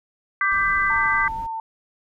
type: chord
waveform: sine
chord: G major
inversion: second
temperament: equal with one note detuned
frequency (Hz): 1174.7 / 1568 / 2003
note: D6 / G6 / B6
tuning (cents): 0 / 0 / +24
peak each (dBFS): -22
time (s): 0.41-1.28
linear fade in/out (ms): 2
type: noise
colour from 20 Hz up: brown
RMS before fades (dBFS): -38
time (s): 0.51-1.47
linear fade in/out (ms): 10
type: tone with vibrato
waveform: sine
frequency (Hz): 902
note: A5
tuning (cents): +43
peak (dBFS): -26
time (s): 0.9-1.6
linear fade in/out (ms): 2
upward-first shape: sine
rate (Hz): 4.2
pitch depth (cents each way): 14
effects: none